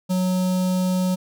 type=tone with notch filter; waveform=square; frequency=184 Hz; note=F#3; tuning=9 cents flat; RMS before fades=-21 dBFS; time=0.09-1.16 s; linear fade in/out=20 ms; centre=1900 Hz; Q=0.66; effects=none